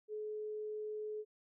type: tone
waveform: sine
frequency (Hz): 426.6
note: G#4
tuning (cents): +46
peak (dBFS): -39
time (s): 0.08-1.25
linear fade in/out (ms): 50
effects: none